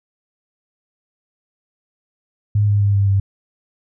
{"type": "tone with pitch steps", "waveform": "sine", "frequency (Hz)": [103.83, 102.4, 100.99, 99.6, 98.23], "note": ["G#2", "G#2", "G#2", "G2", "G2"], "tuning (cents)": [0, -24, -48, 28, 4], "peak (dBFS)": -12, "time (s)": [2.55, 3.2], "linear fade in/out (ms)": 5, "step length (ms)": 130, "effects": []}